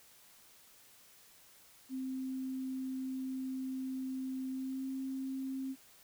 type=tone with pitch glide; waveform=sine; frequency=261.6 to 265.7 Hz; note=C4 to C4; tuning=0 to +27 cents; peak=-36 dBFS; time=1.89-5.76 s; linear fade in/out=50 ms; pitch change=+27 cents; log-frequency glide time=4.5-4.88 s; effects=white hiss -61 dBFS RMS until 6.03 s